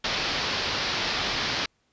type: low-pass noise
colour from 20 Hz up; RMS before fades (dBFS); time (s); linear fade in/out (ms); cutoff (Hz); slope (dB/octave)
white; -28; 0.04-1.66; 5; 5200; 48
effects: pink hiss -70 dBFS RMS until 1.92 s + resampled to 16000 Hz